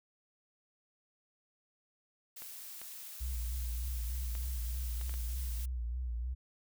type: noise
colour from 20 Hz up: blue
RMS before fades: -47 dBFS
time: 2.36-5.66 s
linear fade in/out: 10 ms
type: clicks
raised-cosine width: 0.3 ms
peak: -33 dBFS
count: 6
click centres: 2.421 / 2.816 / 4.352 / 5.013 / 5.095 / 5.14 s
type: tone with vibrato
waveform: sine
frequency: 60.5 Hz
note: B1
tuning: 35 cents flat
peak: -34 dBFS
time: 3.2-6.35 s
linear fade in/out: 20 ms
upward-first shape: sine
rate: 3.3 Hz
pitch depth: 79 cents each way
effects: none